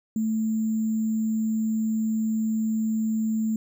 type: tone with sample-and-hold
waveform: sine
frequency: 220 Hz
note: A3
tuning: in tune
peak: -22 dBFS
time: 0.16-3.56 s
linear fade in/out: 2 ms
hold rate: 7350 Hz
effects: none